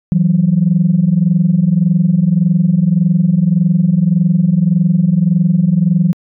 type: tone pair together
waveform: sine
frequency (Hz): 163.47 / 185.2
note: E3 / F#3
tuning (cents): -14 / +2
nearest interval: major second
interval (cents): 216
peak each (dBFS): -11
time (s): 0.12-6.13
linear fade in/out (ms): 0
effects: tanh soft clip ceiling -1 dBFS